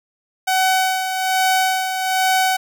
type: tone with tremolo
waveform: sawtooth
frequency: 753 Hz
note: F#5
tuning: 30 cents sharp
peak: -10 dBFS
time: 0.47-2.57 s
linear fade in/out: 10 ms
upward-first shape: sine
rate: 1.2 Hz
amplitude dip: 55%
effects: none